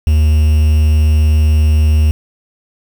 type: tone with quantisation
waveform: triangle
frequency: 76.7 Hz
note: D#2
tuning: 24 cents flat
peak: -5 dBFS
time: 0.07-2.11 s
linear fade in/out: 0 ms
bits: 5
effects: none